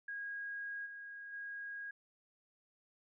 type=tone with level steps; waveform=sine; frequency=1639 Hz; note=G#6; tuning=23 cents flat; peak=-40 / -46 / -42 dBFS; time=0.08-1.91 s; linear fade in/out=5 ms; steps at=0.85 / 1.32 s; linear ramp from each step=20 ms; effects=none